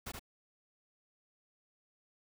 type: noise with echo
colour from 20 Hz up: pink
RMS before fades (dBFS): -42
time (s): 0.06-0.12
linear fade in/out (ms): 10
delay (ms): 75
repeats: 1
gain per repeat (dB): -3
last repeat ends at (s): 0.195
effects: none